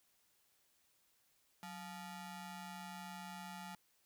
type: ring-modulated tone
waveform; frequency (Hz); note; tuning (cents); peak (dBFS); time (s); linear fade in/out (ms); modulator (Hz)
sawtooth; 523.3; C5; 0; -40; 1.63-3.75; 0; 338
effects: white hiss -75 dBFS RMS until 4.05 s